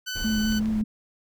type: tone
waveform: 15% pulse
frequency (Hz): 1504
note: F#6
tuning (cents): +28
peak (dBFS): -23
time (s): 0.06-0.6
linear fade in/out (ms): 20
type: noise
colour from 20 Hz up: brown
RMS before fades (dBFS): -34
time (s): 0.15-0.82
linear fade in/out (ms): 10
type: tone with vibrato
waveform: sine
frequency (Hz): 216.7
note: A3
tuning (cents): -26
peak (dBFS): -22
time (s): 0.24-0.84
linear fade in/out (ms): 10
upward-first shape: sine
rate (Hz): 5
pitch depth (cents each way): 24
type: clicks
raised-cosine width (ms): 0.2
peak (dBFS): -26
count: 2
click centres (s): 0.523 / 0.658
effects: none